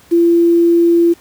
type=tone with quantisation; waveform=sine; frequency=340 Hz; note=F4; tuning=46 cents flat; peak=-7 dBFS; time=0.11-1.14 s; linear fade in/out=20 ms; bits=6; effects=pink hiss -46 dBFS RMS until 1.2 s + high-pass 60 Hz 12 dB/octave